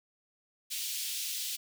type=high-pass noise; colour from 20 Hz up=pink; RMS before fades=-36 dBFS; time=0.7-1.57 s; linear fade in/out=20 ms; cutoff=3000 Hz; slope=24 dB/octave; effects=none